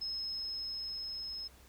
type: tone with level ramp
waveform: sine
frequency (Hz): 5170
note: E8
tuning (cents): -34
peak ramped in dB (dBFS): -35 to -39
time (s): 0.01-1.48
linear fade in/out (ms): 10
effects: added 63 Hz sine -59 dBFS peak until 1.68 s + pink hiss -61 dBFS RMS until 1.68 s